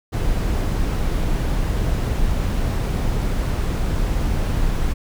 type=noise; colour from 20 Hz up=brown; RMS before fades=-20 dBFS; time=0.12-4.94 s; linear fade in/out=20 ms; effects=none